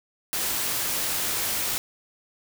white noise, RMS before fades -27 dBFS, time 0.33-1.78 s, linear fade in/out 0 ms, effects none

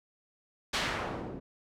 white noise with low-pass filter sweep, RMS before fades -35 dBFS, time 0.73-1.4 s, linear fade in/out 10 ms, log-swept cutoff 4500 to 280 Hz, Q 0.79, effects none

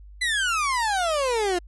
30% pulse exponential sweep, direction down, 2038 to 341.8 Hz, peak -19 dBFS, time 0.21-1.59 s, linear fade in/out 10 ms, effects added 50 Hz sine -42 dBFS peak until 1.67 s + resampled to 24000 Hz

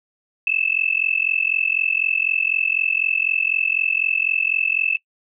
sine tone with amplitude modulation, 2626 Hz, E7, 7 cents flat, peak -13 dBFS, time 0.47-4.97 s, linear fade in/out 2 ms, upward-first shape sine, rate 44 Hz, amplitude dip 95%, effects noise-tail reverb RT60 0.1 s tail -23 dB re dry

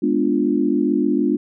sine chord, G# diminished seventh, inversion none, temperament equal, 207.7 / 246.9 / 293.7 / 349.2 Hz, G#3 / B3 / D4 / F4, 0 / 0 / 0 / 0 cents, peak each -23 / -21 / -19 / -22 dBFS, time 0.02-1.37 s, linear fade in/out 10 ms, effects none

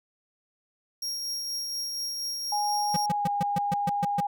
40% pulse tone with tremolo, 5588 Hz, F8, in tune, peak -28 dBFS, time 1.02-3.06 s, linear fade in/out 5 ms, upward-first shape triangle, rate 4.2 Hz, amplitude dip 30%
sine tone with pitch glide, 830.6 to 814.4 Hz, G#5 to G#5, 0 to -34 cents, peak -25 dBFS, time 2.52-4.27 s, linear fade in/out 5 ms, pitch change -34 cents, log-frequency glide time 3.12-3.26 s
square tone bursts, 173.2 Hz, F3, 14 cents flat, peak -26 dBFS, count 9, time 2.94-4.205 s, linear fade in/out 5 ms, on 25 ms, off 130 ms
effects none

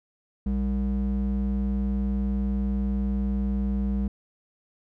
triangle ring-modulated tone, 130 Hz, C3, 11 cents flat, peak -18 dBFS, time 0.46-4.08 s, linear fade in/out 5 ms, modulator 70 Hz, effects none

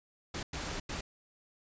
pink noise bursts at uneven times, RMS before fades -38 dBFS, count 3, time 0.34-0.43 / 0.53-0.8 / 0.89-1.01 s, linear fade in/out 5 ms, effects resampled to 16000 Hz

